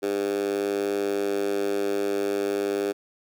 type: tone with high-pass filter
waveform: 10% pulse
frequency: 100.4 Hz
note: G2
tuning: 42 cents sharp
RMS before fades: -26 dBFS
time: 0.02-2.93 s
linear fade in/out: 20 ms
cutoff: 370 Hz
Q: 4.2
effects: none